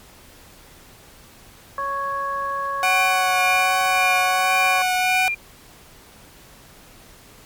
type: harmonic tone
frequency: 554.4 Hz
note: C#5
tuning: in tune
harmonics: 1 / 2 / 3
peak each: -32 / -23 / -32 dBFS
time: 1.78-4.82 s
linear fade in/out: 2 ms
type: tone with vibrato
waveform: sawtooth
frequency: 743 Hz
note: F#5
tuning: 7 cents sharp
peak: -15 dBFS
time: 2.83-5.28 s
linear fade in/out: 0 ms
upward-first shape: triangle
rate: 1.3 Hz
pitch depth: 20 cents each way
type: tone with tremolo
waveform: sine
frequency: 2401 Hz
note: D7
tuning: 38 cents sharp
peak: -18 dBFS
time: 2.83-5.35 s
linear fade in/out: 10 ms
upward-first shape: sine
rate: 1.8 Hz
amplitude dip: 65%
effects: pink hiss -47 dBFS RMS until 7.45 s + MP3 96 kbps